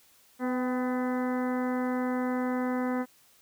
harmonic tone with a mistuned harmonic, 251.5 Hz, B3, 32 cents sharp, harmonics 1 / 2 / 3 / 4 / 5 / 6 / 7 / 8, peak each -28 / -34 / -38 / -40 / -42 / -44 / -45 / -46 dBFS, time 0.39-3.06 s, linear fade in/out 50 ms, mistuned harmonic 3, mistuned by +31 cents, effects white hiss -61 dBFS RMS until 3.41 s

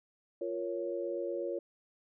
sine chord, Bb minor, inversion second, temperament equal, 349.2 / 466.2 / 554.4 Hz, F4 / Bb4 / Db5, 0 / 0 / 0 cents, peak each -37 / -39 / -37 dBFS, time 0.41-1.59 s, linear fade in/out 5 ms, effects none

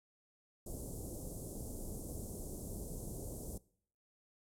pink band-stop noise, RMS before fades -44 dBFS, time 0.66-3.58 s, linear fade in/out 5 ms, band 560 to 7800 Hz, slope 24 dB/octave, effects noise-tail reverb RT60 0.6 s tail -22 dB re dry + low-pass 12000 Hz 12 dB/octave

